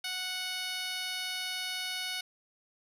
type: tone with band-pass filter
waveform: 10% pulse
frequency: 738 Hz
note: F#5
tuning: 5 cents flat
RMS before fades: -36 dBFS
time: 0.04-2.21 s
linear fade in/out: 5 ms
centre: 4900 Hz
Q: 0.54
effects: 11-bit